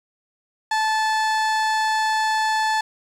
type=tone; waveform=30% pulse; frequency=872 Hz; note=A5; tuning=16 cents flat; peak=-16 dBFS; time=0.71-2.81 s; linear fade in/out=5 ms; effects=low-pass 7000 Hz 12 dB/octave + 8-bit